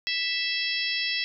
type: harmonic tone with a mistuned harmonic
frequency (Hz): 659.3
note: E5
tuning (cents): 0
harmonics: 3 / 4 / 5 / 6 / 7 / 8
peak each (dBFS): -32 / -31 / -32 / -35 / -35 / -32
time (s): 0.07-1.24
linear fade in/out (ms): 0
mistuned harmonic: 6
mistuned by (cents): +18
effects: none